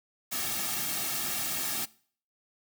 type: noise with comb filter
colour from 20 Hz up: white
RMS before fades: -32 dBFS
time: 0.31-1.86 s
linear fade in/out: 20 ms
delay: 2 ms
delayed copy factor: -0.7
effects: noise-tail reverb RT60 0.5 s tail -21 dB re dry